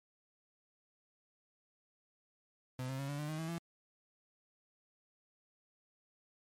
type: tone with pitch steps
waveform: 35% pulse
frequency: 127.9 / 133.02 / 138.35 / 143.89 / 149.66 / 155.65 / 161.89 / 168.38 Hz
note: C3 / C3 / C#3 / D3 / D3 / D#3 / E3 / E3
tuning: -39 / +29 / -3 / -35 / +33 / +1 / -31 / +37 cents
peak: -36 dBFS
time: 2.79-3.582 s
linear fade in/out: 2 ms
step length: 99 ms
effects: MP3 64 kbps